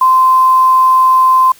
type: tone with quantisation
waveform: sine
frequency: 1037 Hz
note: C6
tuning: 16 cents flat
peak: -5 dBFS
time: 0.01-1.52 s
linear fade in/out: 5 ms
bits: 5
effects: white hiss -43 dBFS RMS until 1.59 s